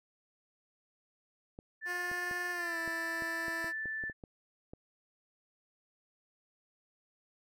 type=clicks; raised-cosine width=2 ms; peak=-33 dBFS; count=12; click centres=1.589 / 2.115 / 2.312 / 2.877 / 3.222 / 3.482 / 3.644 / 3.857 / 4.038 / 4.098 / 4.238 / 4.735 s
type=tone; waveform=sine; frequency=1760 Hz; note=A6; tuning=in tune; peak=-35 dBFS; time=1.81-4.13 s; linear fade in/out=50 ms
type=tone with pitch glide; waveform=10% pulse; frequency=356.4 to 330.6 Hz; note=F4 to E4; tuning=+35 to +5 cents; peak=-31 dBFS; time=1.85-3.73 s; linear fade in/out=50 ms; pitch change=-130 cents; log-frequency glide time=2.51-2.78 s
effects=none